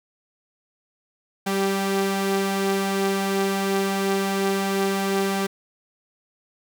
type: tone pair together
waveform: sawtooth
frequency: 194.59 / 392 Hz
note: G3 / G4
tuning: -12 / 0 cents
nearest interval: octave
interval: 1212 cents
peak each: -20 dBFS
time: 1.46-5.47 s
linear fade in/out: 10 ms
effects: none